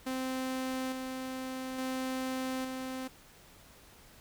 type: tone with tremolo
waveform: sawtooth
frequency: 259.9 Hz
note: C4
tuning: 11 cents flat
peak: -29 dBFS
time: 0.06-3.08 s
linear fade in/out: 10 ms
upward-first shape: square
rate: 0.58 Hz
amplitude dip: 35%
effects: pink hiss -57 dBFS RMS until 4.2 s